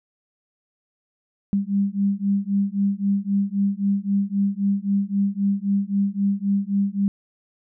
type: beating tone pair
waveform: sine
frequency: 197.2 / 201 Hz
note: G3 / G3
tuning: +11 / +44 cents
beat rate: 3.8 Hz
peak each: -22 dBFS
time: 1.53-7.08 s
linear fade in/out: 0 ms
effects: none